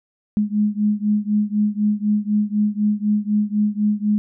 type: beating tone pair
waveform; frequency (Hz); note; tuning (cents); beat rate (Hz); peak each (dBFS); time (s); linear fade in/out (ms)
sine; 207.7 / 211.7; G#3 / G#3; 0 / +33; 4; -19 / -20; 0.37-4.18; 0
effects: none